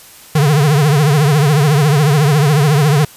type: tone with vibrato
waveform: square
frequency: 146.83 Hz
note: D3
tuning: in tune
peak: -9 dBFS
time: 0.35-3.05 s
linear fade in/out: 5 ms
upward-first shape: triangle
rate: 14 Hz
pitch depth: 160 cents each way
effects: white hiss -39 dBFS RMS until 3.16 s + resampled to 32000 Hz